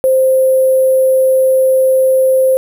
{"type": "tone with sample-and-hold", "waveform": "sine", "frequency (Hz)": 523.3, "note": "C5", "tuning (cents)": 0, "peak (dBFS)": -7, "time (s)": [0.04, 2.57], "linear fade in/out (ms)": 0, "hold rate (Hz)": 11025, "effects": []}